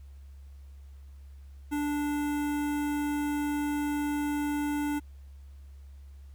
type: tone with notch filter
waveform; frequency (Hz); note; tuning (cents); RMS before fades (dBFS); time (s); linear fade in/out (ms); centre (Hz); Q
square; 293; D4; -4; -30; 1.71-5; 20; 4600; 0.94
effects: added 69 Hz sine -45 dBFS peak until 6.34 s + pink hiss -68 dBFS RMS until 6.34 s